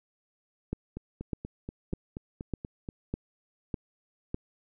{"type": "two click trains", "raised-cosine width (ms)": 3, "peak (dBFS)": [-24, -18], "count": [9, 7], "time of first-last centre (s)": [[0.97, 2.888], [0.73, 4.344]], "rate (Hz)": [4.17, 1.66], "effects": []}